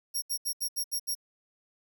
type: tone bursts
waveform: 15% pulse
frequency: 5588 Hz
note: F8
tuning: in tune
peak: -23 dBFS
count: 7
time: 0.14-1.152 s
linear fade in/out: 20 ms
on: 82 ms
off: 73 ms
effects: none